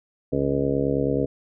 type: harmonic tone with a mistuned harmonic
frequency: 69.3 Hz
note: C#2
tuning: in tune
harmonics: 1 / 2 / 3 / 4 / 5 / 6 / 7 / 8 / 9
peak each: -35 / -28 / -35 / -25 / -35 / -27 / -26 / -35 / -32 dBFS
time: 0.32-1.26 s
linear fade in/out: 10 ms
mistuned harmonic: 1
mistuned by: -44 cents
effects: none